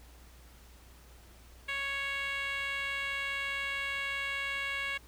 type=tone with band-pass filter; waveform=10% pulse; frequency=554.4 Hz; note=C#5; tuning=in tune; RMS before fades=-35 dBFS; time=1.68-4.98 s; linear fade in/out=10 ms; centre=2200 Hz; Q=1.8; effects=added 60 Hz sine -54 dBFS peak until 5.07 s + pink hiss -59 dBFS RMS until 5.07 s